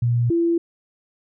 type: tone pair in turn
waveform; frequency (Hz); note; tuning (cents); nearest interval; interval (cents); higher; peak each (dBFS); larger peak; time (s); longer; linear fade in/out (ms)
sine; 119.4 / 337.7; A#2 / E4; +42 / +42; octave + tritone; 1800; second; -16; neither; 0.02-0.3 / 0.3-0.58; neither; 5
effects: none